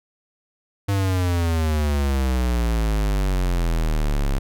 square exponential sweep, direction down, 100.6 to 33.54 Hz, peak -19 dBFS, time 0.88-4.39 s, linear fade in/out 10 ms, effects none

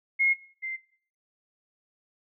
sine tone pair in turn, 2156 / 2085 Hz, C#7 / C7, -49 / -7 cents, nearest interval minor second, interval 58 cents, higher first, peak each -20 / -31 dBFS, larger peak first, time 0.19-0.34 / 0.62-0.77 s, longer neither, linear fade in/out 20 ms, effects noise-tail reverb RT60 0.5 s tail -17 dB re dry

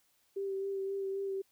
sine tone with vibrato, 390.6 Hz, G4, 6 cents flat, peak -33 dBFS, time 0.36-1.42 s, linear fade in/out 10 ms, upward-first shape sine, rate 3.8 Hz, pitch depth 19 cents each way, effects white hiss -72 dBFS RMS until 1.51 s

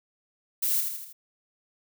violet noise with echo, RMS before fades -26 dBFS, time 0.62-0.81 s, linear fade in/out 10 ms, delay 80 ms, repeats 4, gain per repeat -5 dB, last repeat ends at 1.13 s, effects none

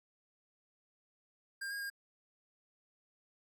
square tone with pitch steps, 1602 / 1630 / 1616 Hz, G6 / G#6 / G#6, +37 / -33 / -48 cents, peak -39 dBFS, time 1.61-1.901 s, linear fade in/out 10 ms, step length 97 ms, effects none

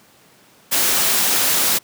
white noise, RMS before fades -17 dBFS, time 0.71-1.79 s, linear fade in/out 20 ms, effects pink hiss -51 dBFS RMS until 1.83 s + high-pass 150 Hz 12 dB/octave

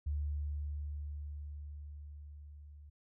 sine tone with level ramp, 73.42 Hz, D2, in tune, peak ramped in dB -32 to -51 dBFS, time 0.06-2.9 s, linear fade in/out 10 ms, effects none

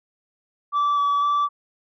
sine tone with vibrato, 1153 Hz, D6, 32 cents flat, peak -15 dBFS, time 0.72-1.49 s, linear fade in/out 50 ms, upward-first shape square, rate 2 Hz, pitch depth 11 cents each way, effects tanh soft clip ceiling -17 dBFS

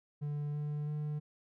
triangle tone with pitch steps, 146.83 / 148.28 / 149.74 Hz, D3 / D3 / D3, 0 / +17 / +34 cents, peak -32 dBFS, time 0.21-1.2 s, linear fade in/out 20 ms, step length 330 ms, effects none

